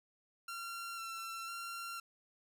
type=tone with vibrato; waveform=sawtooth; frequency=1361 Hz; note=F6; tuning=45 cents flat; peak=-38 dBFS; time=0.48-2 s; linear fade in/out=5 ms; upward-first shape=square; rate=1 Hz; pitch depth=16 cents each way; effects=none